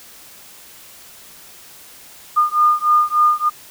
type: beating tone pair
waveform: sine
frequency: 1214 / 1217.4 Hz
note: D#6 / D#6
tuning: -43 / -38 cents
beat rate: 3.4 Hz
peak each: -15 dBFS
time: 2.36-3.5 s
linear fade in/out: 20 ms
effects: white hiss -42 dBFS RMS until 3.7 s